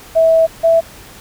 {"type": "tone pair in turn", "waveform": "sine", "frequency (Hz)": [651, 660.1], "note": ["E5", "E5"], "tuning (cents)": [-22, 2], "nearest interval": "unison", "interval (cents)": 24, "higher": "second", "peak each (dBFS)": -7, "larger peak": "neither", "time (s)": [[0.15, 0.47], [0.63, 0.81]], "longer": "first", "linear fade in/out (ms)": 20, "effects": ["pink hiss -38 dBFS RMS until 1.2 s"]}